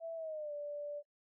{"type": "tone with pitch glide", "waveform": "sine", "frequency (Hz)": [660, 584.6], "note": ["E5", "D5"], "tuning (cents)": [2, -8], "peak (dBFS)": -39, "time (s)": [0, 1.03], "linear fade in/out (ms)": 50, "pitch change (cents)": -210, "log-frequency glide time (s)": [0.15, 0.53], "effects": ["noise-tail reverb RT60 0.1 s tail -24 dB re dry"]}